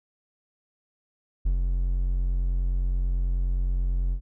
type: tone with ADSR envelope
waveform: triangle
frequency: 44.68 Hz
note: F1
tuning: 40 cents sharp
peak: -17 dBFS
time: 1.45-4.21 s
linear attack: 13 ms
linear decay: 97 ms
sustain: -3 dB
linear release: 85 ms
effects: none